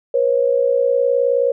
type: tone pair together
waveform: sine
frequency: 484.6 / 544 Hz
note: B4 / C#5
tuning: -33 / -33 cents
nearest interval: major second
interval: 200 cents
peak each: -16 dBFS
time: 0.14-1.52 s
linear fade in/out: 5 ms
effects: none